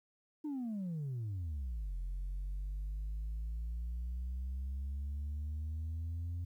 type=exponential two-way sweep; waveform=sine; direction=down then up; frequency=311.1 to 43.65 to 87.7 Hz; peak=-34 dBFS; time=0.44-6.45 s; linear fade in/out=10 ms; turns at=1.96 s; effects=tanh soft clip ceiling -35 dBFS + 12-bit